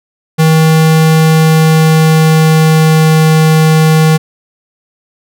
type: tone with pitch glide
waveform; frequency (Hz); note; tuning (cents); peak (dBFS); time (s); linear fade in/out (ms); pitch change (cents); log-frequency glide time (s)
square; 159 to 157.81; D#3 to D#3; +38 to +25; -5; 0.38-4.18; 20; -13; 1.25-3.27
effects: none